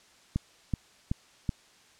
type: click train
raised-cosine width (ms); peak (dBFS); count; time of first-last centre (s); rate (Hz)
5; -15; 4; 0.36-1.492; 2.65
effects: white hiss -59 dBFS RMS until 1.99 s + low-pass 7000 Hz 12 dB/octave